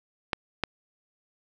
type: clicks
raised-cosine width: 0.3 ms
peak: -9 dBFS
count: 2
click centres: 0.332 / 0.637 s
effects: none